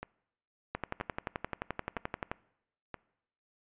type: two click trains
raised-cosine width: 0.5 ms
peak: -18 / -24 dBFS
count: 19 / 4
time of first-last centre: 0.75-2.315 / 0.03-2.943 s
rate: 11.5 / 1.03 Hz
effects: noise-tail reverb RT60 0.8 s tail -22 dB re dry + resampled to 8000 Hz